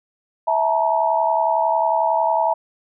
sine tone cluster, 655 / 872 / 943 Hz, E5 / A5 / A#5, -11 / -16 / +20 cents, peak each -20 dBFS, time 0.47-2.54 s, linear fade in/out 10 ms, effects none

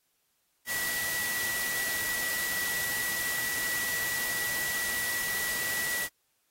sine tone in noise, 1945 Hz, B6, 27 cents flat, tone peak -31 dBFS, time 0.66-6.09 s, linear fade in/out 50 ms, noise white, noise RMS -34 dBFS, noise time 0.66-6.09 s, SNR 0 dB, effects white hiss -74 dBFS RMS until 6.5 s + AAC 48 kbps

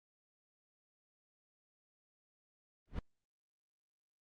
brown noise with exponential growth, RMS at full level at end -32 dBFS, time 2.87-2.99 s, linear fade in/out 2 ms, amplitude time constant 24 ms, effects low-pass 4000 Hz 12 dB/octave + Opus 32 kbps

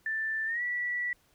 sine tone with pitch glide, 1769 to 1951.5 Hz, A6 to B6, +9 to -21 cents, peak -29 dBFS, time 0.06-1.13 s, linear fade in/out 2 ms, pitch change +170 cents, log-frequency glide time 0.46-0.62 s, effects pink hiss -67 dBFS RMS until 1.34 s

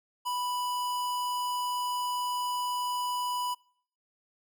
square tone, 987.8 Hz, B5, in tune, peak -30 dBFS, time 0.25-3.55 s, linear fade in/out 20 ms, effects noise-tail reverb RT60 0.6 s tail -25 dB re dry

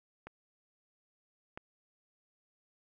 clicks, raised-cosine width 0.5 ms, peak -30 / -27 dBFS, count 2, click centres 0.27 / 1.575 s, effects none

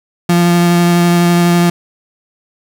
35% pulse tone with vibrato, 173.3 Hz, F3, 13 cents flat, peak -6 dBFS, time 0.29-1.7 s, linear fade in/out 5 ms, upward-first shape sine, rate 12 Hz, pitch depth 10 cents each way, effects 8-bit

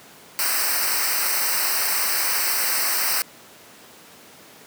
white noise with comb filter, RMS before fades -22 dBFS, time 0.39-3.22 s, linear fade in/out 0 ms, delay 0.29 ms, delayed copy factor -0.95, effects pink hiss -46 dBFS RMS until 4.66 s + high-pass 200 Hz 12 dB/octave

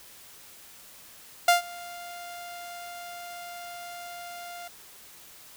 sawtooth tone with ADSR envelope, 699 Hz, F5, 1 cent sharp, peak -11 dBFS, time 1.48-4.68 s, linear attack 4 ms, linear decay 130 ms, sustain -24 dB, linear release 5 ms, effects white hiss -50 dBFS RMS until 5.56 s

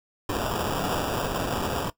white noise with sample-and-hold, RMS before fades -28 dBFS, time 0.29-1.9 s, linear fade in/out 2 ms, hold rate 2100 Hz, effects noise-tail reverb RT60 0.1 s tail -18 dB re dry

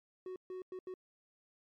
triangle tone bursts at uneven times, 370.1 Hz, F#4, in tune, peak -39 dBFS, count 4, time 0.26-0.36 / 0.5-0.62 / 0.72-0.79 / 0.87-0.94 s, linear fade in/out 2 ms, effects MP3 64 kbps

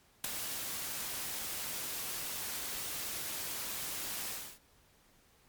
white noise with ADSR envelope, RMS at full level -30 dBFS, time 0.24-4.59 s, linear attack 4 ms, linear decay 8 ms, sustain -9 dB, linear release 290 ms, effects pink hiss -66 dBFS RMS until 5.48 s + MP3 96 kbps

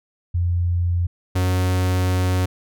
sine / 45% pulse tone pair in turn, 87.31 / 91.83 Hz, F2 / F#2, 0 / -13 cents, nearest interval minor second, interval 87 cents, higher second, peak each -17 dBFS, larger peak neither, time 0.34-1.07 / 1.35-2.46 s, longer second, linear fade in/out 10 ms, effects none

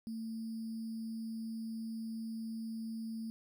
sine tone with sample-and-hold, 224.3 Hz, A3, 34 cents sharp, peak -38 dBFS, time 0.07-3.3 s, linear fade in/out 0 ms, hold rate 4900 Hz, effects none

